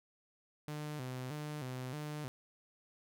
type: tone with vibrato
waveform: sawtooth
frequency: 138.59 Hz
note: C#3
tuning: in tune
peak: -36 dBFS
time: 0.68-2.28 s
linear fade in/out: 0 ms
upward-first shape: square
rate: 1.6 Hz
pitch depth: 140 cents each way
effects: none